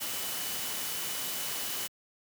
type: tone in noise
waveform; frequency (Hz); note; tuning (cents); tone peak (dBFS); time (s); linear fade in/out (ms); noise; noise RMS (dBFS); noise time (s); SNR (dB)
sine; 2975; F#7; +9; -44; 0-1.88; 20; white; -35; 0-1.88; -12
effects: high-pass 100 Hz 12 dB/octave